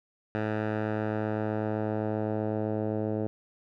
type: tone with low-pass filter sweep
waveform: 10% pulse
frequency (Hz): 107.8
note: A2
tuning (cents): -35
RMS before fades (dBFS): -30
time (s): 0.35-3.27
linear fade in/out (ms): 0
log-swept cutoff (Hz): 1800 to 550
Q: 1.1
effects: none